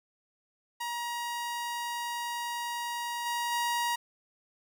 sawtooth tone with level steps, 950 Hz, A#5, 33 cents sharp, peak -29 / -26 / -24 dBFS, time 0.8-3.96 s, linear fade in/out 10 ms, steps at 3.25 / 3.51 s, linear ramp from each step 20 ms, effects none

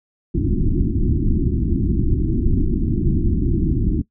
pink low-pass noise, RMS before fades -18 dBFS, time 0.34-4.02 s, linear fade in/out 10 ms, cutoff 360 Hz, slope 96 dB/octave, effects noise-tail reverb RT60 0.1 s tail -19 dB re dry

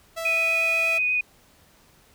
sawtooth tone, 659.3 Hz, E5, in tune, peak -25 dBFS, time 0.16-0.99 s, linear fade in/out 20 ms
sine tone with vibrato, 2489 Hz, D#7, in tune, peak -20 dBFS, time 0.25-1.21 s, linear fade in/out 5 ms, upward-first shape square, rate 8.3 Hz, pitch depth 9 cents each way
effects pink hiss -57 dBFS RMS until 2.14 s

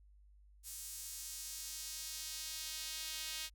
sawtooth tone with high-pass filter sweep, 314.9 Hz, D#4, 21 cents sharp, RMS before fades -45 dBFS, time 0.63-3.5 s, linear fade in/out 50 ms, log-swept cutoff 8200 to 3300 Hz, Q 1.1, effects added 50 Hz sine -60 dBFS peak until 3.54 s

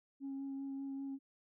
sine tone with vibrato, 273.3 Hz, C#4, 24 cents flat, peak -38 dBFS, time 0.2-1.19 s, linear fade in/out 50 ms, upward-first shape sine, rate 5.1 Hz, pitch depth 12 cents each way, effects tanh soft clip ceiling -37 dBFS

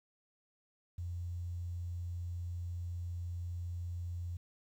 sine tone with quantisation, 87.31 Hz, F2, in tune, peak -37 dBFS, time 0.98-4.37 s, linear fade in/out 5 ms, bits 11, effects none

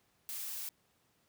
blue noise, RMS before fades -41 dBFS, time 0.29-0.69 s, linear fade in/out 0 ms, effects pink hiss -73 dBFS RMS until 1.28 s + high-pass 80 Hz 12 dB/octave

